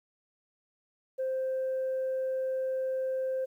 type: tone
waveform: sine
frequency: 523 Hz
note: C5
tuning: 1 cent flat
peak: -27 dBFS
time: 1.18-3.46 s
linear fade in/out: 20 ms
effects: tanh soft clip ceiling -26 dBFS + 11-bit